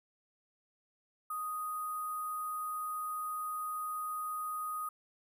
sine tone with sample-and-hold, 1244.5 Hz, D#6, in tune, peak -35 dBFS, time 1.3-4.89 s, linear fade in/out 5 ms, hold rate 11025 Hz, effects none

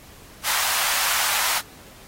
pink high-pass noise, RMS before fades -23 dBFS, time 0.43-1.62 s, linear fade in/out 50 ms, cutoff 810 Hz, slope 24 dB/octave, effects pink hiss -47 dBFS RMS until 2.07 s + AAC 48 kbps

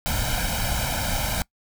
pink noise with comb filter, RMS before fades -25 dBFS, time 0.06-1.42 s, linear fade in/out 0 ms, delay 1.3 ms, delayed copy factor +0.95, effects noise-tail reverb RT60 0.1 s tail -23 dB re dry

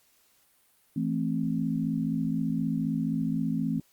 sine chord, A minor, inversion second, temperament just, 165 / 220 / 264 Hz, E3 / A3 / C4, +2 / 0 / +16 cents, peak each -30 dBFS, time 0.96-3.8 s, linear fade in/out 5 ms, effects white hiss -65 dBFS RMS until 3.92 s + Opus 48 kbps

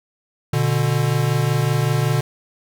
square tone pair together, 121.52 / 146.83 Hz, B2 / D3, -28 / 0 cents, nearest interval minor third, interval 328 cents, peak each -20 dBFS, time 0.53-2.21 s, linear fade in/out 5 ms, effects none

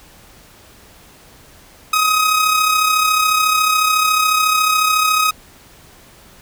sawtooth tone with amplitude modulation, 1261 Hz, D#6, 23 cents sharp, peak -7 dBFS, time 1.93-5.31 s, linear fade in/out 5 ms, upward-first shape sine, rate 34 Hz, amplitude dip 45%, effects pink hiss -45 dBFS RMS until 6.41 s

